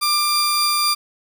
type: tone pair together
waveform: sawtooth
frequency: 1191 / 4768 Hz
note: D6 / D8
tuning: +24 / +25 cents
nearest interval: 2 octaves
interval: 2401 cents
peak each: -16 dBFS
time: 0.01-0.95 s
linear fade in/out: 20 ms
effects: none